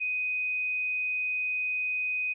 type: tone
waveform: sine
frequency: 2500 Hz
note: D#7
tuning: 8 cents sharp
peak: -27 dBFS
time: 0-2.34 s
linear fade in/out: 20 ms
effects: none